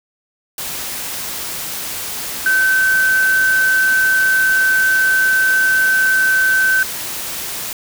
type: tone in noise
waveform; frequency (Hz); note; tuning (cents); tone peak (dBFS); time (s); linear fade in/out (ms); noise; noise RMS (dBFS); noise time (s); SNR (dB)
sine; 1537; G6; -35; -11; 2.46-6.83; 2; white; -25; 0.58-7.73; +11
effects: none